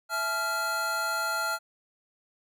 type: tone cluster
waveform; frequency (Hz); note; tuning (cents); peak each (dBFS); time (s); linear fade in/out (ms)
square; 661 / 856 / 1389; E5 / A5 / F6; +5 / -48 / -10; -37 / -36 / -29; 0.09-1.59; 50
effects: none